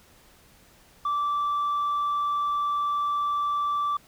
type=tone; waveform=sine; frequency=1165 Hz; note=D6; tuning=14 cents flat; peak=-21 dBFS; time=1.05-3.97 s; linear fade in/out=5 ms; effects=tanh soft clip ceiling -22 dBFS + pink hiss -56 dBFS RMS until 4.07 s